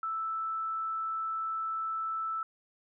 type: tone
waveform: sine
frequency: 1318.5 Hz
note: E6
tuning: in tune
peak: -31 dBFS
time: 0.03-2.43 s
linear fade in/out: 2 ms
effects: none